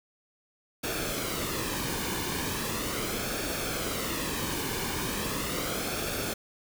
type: noise with flanger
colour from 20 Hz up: pink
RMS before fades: -32 dBFS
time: 0.83-6.34 s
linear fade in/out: 10 ms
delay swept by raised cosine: 1 to 1.54 ms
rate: 0.38 Hz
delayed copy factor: -0.55
effects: none